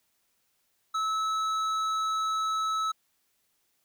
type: tone with hard clipping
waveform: sine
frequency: 1300 Hz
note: E6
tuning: 24 cents flat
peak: -28 dBFS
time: 0.94-2.92 s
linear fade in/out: 10 ms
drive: 9 dB
effects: white hiss -73 dBFS RMS until 3.84 s